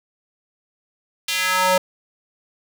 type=tone with high-pass filter sweep; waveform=square; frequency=185 Hz; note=F#3; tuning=in tune; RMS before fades=-19 dBFS; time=1.28-1.78 s; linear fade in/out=5 ms; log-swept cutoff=3200 to 550 Hz; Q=1.7; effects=none